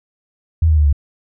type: tone with pitch steps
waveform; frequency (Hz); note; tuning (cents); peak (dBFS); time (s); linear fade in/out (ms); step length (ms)
sine; 81.3 / 77.94 / 74.72 / 71.64; E2 / D#2 / D2 / D2; -23 / +4 / +30 / -42; -9; 0.62-0.928; 5; 77
effects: none